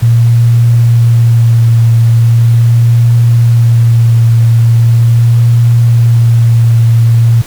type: tone with vibrato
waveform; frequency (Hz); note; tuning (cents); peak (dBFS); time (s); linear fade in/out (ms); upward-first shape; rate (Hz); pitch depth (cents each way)
sine; 116.54; A#2; 0; -3; 0.02-7.42; 10; triangle; 0.4; 21
effects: pink hiss -30 dBFS RMS until 7.46 s